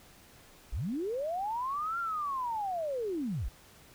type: linear two-way sweep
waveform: sine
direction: up then down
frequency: 30.08 to 1400 to 30.08 Hz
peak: -31 dBFS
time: 0.72-3.49 s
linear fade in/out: 10 ms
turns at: 1.99 s
effects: pink hiss -57 dBFS RMS until 3.94 s